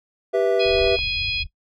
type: chord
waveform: triangle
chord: E minor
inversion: first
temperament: equal with one note detuned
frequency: 392 / 489.6 / 659.3 Hz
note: G4 / B4 / E5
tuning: 0 / -15 / 0 cents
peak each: -19 dBFS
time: 0.33-0.97 s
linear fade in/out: 20 ms
type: harmonic tone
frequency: 830.6 Hz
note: G#5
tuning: in tune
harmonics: 3 / 4 / 5 / 6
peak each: -25 / -27 / -29 / -31 dBFS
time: 0.59-1.44 s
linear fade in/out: 20 ms
type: low-pass noise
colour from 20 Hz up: pink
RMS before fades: -33 dBFS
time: 0.65-1.47 s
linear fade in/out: 10 ms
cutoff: 110 Hz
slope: 24 dB/octave
type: clicks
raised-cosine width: 1 ms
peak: -25 dBFS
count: 4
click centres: 0.787 / 0.843 / 0.879 / 0.989 s
effects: noise-tail reverb RT60 0.1 s tail -19 dB re dry